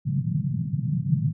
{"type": "band-pass noise", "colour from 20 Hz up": "pink", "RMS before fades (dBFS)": -25, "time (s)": [0.05, 1.33], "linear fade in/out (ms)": 20, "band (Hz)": [120, 180], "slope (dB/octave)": 48, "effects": []}